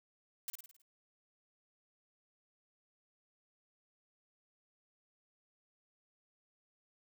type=noise with echo; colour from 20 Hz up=blue; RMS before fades=-40 dBFS; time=0.48-0.5 s; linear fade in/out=0 ms; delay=53 ms; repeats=6; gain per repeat=-5 dB; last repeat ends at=0.818 s; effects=none